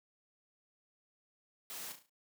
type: noise with echo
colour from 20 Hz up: white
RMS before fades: -45 dBFS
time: 1.7-1.92 s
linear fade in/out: 0 ms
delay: 35 ms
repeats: 5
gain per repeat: -7 dB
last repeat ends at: 2.095 s
effects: high-pass 200 Hz 12 dB/octave